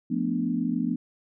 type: chord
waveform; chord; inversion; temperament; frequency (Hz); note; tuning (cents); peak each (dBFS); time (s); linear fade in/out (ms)
sine; B half-diminished seventh; second; equal; 174.61 / 220 / 246.9 / 293.7; F3 / A3 / B3 / D4; 0 / 0 / 0 / 0; -31 / -30 / -27 / -31; 0.1-0.96; 10
effects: none